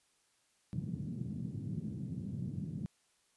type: band-pass noise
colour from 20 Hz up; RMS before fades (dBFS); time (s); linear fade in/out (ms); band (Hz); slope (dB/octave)
white; -40; 0.73-2.86; 0; 110 to 200; 24
effects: white hiss -73 dBFS RMS until 3.36 s + resampled to 24000 Hz